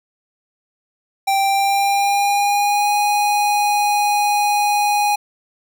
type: tone with pitch glide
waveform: square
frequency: 784 to 826.3 Hz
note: G5 to G#5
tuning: 0 to -9 cents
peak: -15 dBFS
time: 1.27-5.16 s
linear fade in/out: 10 ms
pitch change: +91 cents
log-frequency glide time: 1.39-2.93 s
effects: none